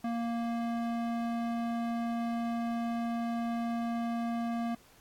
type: tone with band-pass filter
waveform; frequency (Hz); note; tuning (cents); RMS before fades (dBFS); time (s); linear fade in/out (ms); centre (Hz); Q
square; 233.1; A#3; 0; -33; 0.04-4.75; 5; 520; 0.68
effects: pink hiss -61 dBFS RMS until 5 s + AAC 64 kbps